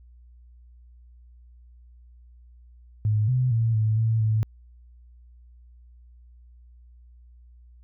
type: tone with pitch steps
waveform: sine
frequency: 106.5 / 127 / 113.8 / 109 / 112.2 / 109.2 Hz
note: G#2 / B2 / A#2 / A2 / A2 / A2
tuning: +44 / +49 / -41 / -16 / +34 / -13 cents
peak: -19 dBFS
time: 3.05-4.43 s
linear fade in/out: 0 ms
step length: 230 ms
effects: added 60 Hz sine -48 dBFS peak until 7.83 s